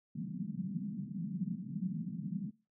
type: band-pass noise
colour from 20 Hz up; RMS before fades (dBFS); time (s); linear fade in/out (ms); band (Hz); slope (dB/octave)
white; -39; 0.15-2.51; 10; 160 to 210; 48
effects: noise-tail reverb RT60 0.3 s tail -20 dB re dry